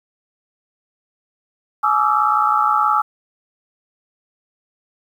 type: tone cluster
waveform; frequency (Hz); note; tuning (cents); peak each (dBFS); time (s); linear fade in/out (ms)
sine; 847 / 1160 / 1286 / 1345; G#5 / D6 / E6 / E6; +34 / -22 / -43 / +34; -19; 1.83-3.02; 10
effects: 8-bit